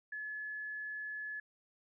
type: tone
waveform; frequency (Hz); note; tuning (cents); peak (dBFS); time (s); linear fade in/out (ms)
sine; 1711; A6; -49; -39; 0.12-1.4; 5
effects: none